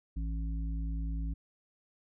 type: harmonic tone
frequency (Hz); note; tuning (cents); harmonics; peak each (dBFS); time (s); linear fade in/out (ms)
55; A1; 0; 1 / 3 / 5; -32 / -42 / -46; 0.16-1.34; 10
effects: none